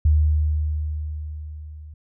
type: tone with level ramp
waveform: sine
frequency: 76.2 Hz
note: D#2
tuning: 36 cents flat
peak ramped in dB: -12 to -37 dBFS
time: 0.05-1.94 s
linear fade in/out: 5 ms
effects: none